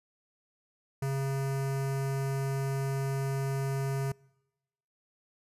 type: tone with notch filter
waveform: square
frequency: 136.2 Hz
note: C#3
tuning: 30 cents flat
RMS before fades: -31 dBFS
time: 1.02-4.12 s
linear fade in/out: 5 ms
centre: 3500 Hz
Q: 1.3
effects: noise-tail reverb RT60 1.0 s tail -26 dB re dry + resampled to 32000 Hz